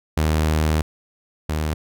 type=tone pair in turn; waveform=sawtooth; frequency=77.78 / 77.29 Hz; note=D#2 / D#2; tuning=0 / -11 cents; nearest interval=unison; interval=11 cents; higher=first; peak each=-13 / -17 dBFS; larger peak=first; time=0.17-0.82 / 1.49-1.74 s; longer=first; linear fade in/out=5 ms; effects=none